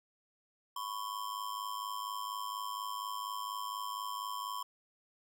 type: ring-modulated tone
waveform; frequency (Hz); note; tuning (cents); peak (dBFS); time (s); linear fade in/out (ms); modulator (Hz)
square; 1052; C6; +9; -35; 0.76-4.63; 5; 52.1
effects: none